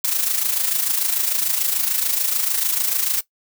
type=noise with amplitude modulation; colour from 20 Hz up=blue; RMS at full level=-18 dBFS; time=0.04-3.21 s; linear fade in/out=5 ms; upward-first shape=sine; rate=26.8 Hz; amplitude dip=60%; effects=noise-tail reverb RT60 0.1 s tail -18 dB re dry